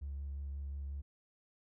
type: tone with vibrato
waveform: triangle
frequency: 70 Hz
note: C#2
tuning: 18 cents sharp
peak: -35 dBFS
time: 0.01-1.02 s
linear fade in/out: 20 ms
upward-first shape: sine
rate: 5.6 Hz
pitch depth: 17 cents each way
effects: tanh soft clip ceiling -36 dBFS